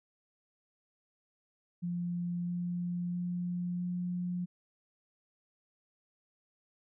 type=tone with pitch steps; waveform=sine; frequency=174.61 / 175.72 / 176.84 / 177.97 Hz; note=F3 / F3 / F3 / F3; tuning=0 / +11 / +22 / +33 cents; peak=-32 dBFS; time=1.82-4.46 s; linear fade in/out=20 ms; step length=660 ms; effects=none